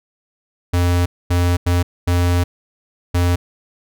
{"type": "tone bursts at uneven times", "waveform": "square", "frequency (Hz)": 88, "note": "F2", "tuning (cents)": 14, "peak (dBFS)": -14, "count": 5, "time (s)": [[0.73, 1.06], [1.3, 1.57], [1.66, 1.83], [2.07, 2.44], [3.14, 3.36]], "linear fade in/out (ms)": 10, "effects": []}